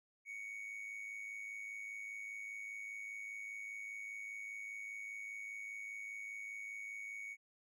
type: tone with amplitude modulation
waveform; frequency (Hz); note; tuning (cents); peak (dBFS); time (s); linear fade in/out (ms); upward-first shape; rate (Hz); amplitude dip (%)
triangle; 2230; C#7; +10; -40; 0.25-7.37; 50; sine; 105; 55
effects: none